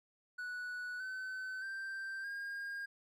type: tone with pitch steps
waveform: triangle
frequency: 1476 / 1521.9 / 1569.2 / 1618 Hz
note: F#6 / F#6 / G6 / G#6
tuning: -5 / +48 / +1 / -46 cents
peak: -38 dBFS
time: 0.38-2.86 s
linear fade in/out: 10 ms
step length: 620 ms
effects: none